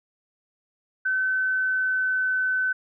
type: tone with pitch glide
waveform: sine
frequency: 1525 to 1516.2 Hz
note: G6 to F#6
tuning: -48 to +42 cents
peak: -21 dBFS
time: 1.05-2.73 s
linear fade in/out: 10 ms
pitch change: -10 cents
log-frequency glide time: 1.23-2.3 s
effects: none

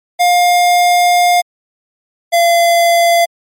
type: tone pair in turn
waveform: square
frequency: 708 / 683.6 Hz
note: F5 / F5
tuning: +23 / -37 cents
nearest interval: minor second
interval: 60 cents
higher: first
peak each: -8 dBFS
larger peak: neither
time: 0.19-1.42 / 2.32-3.26 s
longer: first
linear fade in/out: 20 ms
effects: MP3 64 kbps

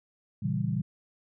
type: chord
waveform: sine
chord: A# diminished seventh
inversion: none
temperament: equal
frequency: 116.54 / 138.59 / 164.81 / 196 Hz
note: A#2 / C#3 / E3 / G3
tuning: 0 / 0 / 0 / 0 cents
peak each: -32 dBFS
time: 0.42-0.82 s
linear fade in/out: 10 ms
effects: none

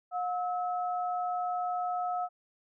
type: tone pair together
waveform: sine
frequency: 720 / 1294.1 Hz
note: F#5 / E6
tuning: -47 / -32 cents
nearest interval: minor seventh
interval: 1015 cents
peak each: -30 / -37 dBFS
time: 0.11-2.29 s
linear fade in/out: 50 ms
effects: none

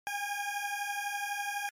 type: beating tone pair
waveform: 20% pulse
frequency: 807 / 819 Hz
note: G#5 / G#5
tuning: -50 / -24 cents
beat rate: 12 Hz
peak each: -31 dBFS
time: 0.07-1.69 s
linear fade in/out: 0 ms
effects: MP3 64 kbps

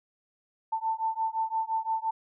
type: beating tone pair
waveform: sine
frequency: 888 / 893.8 Hz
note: A5 / A5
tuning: +16 / +27 cents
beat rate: 5.8 Hz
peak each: -30 dBFS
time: 0.72-2.11 s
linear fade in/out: 10 ms
effects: none

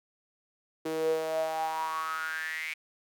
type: tone with high-pass filter sweep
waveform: sawtooth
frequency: 159.3 Hz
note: D#3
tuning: 41 cents sharp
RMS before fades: -32 dBFS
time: 0.85-2.74 s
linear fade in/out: 10 ms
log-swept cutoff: 380 to 2300 Hz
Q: 9.9
effects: none

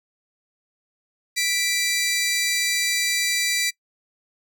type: tone pair together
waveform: 15% pulse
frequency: 1975.5 / 2345 Hz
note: B6 / D7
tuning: 0 / -3 cents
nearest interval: minor third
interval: 297 cents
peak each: -17 dBFS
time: 1.36-3.71 s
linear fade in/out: 20 ms
effects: noise-tail reverb RT60 0.1 s tail -24 dB re dry

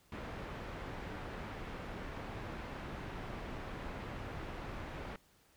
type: low-pass noise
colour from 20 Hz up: pink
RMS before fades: -44 dBFS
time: 0.12-5.16 s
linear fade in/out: 2 ms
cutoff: 2100 Hz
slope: 12 dB/octave
effects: pink hiss -68 dBFS RMS until 5.56 s

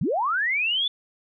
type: linear sweep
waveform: sine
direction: up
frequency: 110.7 to 3520 Hz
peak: -21 dBFS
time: 0.01-0.88 s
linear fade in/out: 5 ms
effects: none

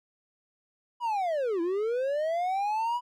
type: linear two-way sweep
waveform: triangle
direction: down then up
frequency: 987.8 to 327.7 to 987.8 Hz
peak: -24 dBFS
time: 1-3.01 s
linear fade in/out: 50 ms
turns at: 1.61 s
effects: none

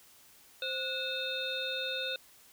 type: harmonic tone with a mistuned harmonic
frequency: 523.3 Hz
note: C5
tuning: in tune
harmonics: 1 / 3 / 5 / 7 / 8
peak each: -39 / -40 / -40 / -36 / -44 dBFS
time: 0.62-2.16 s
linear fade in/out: 2 ms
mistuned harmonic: 3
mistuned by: -120 cents
effects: white hiss -59 dBFS RMS until 2.52 s

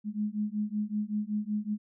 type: beating tone pair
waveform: sine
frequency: 207.7 / 213 Hz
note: G#3 / G#3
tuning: 0 / +44 cents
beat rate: 5.3 Hz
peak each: -32 / -32 dBFS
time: 0.04-1.78 s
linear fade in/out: 50 ms
effects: none

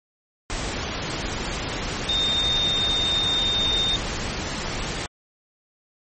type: tone in noise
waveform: sine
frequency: 3649 Hz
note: A#7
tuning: 38 cents flat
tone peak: -20 dBFS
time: 2.09-3.96 s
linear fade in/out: 0 ms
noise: pink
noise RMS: -28 dBFS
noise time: 0.5-5.06 s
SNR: +5 dB
effects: MP3 32 kbps

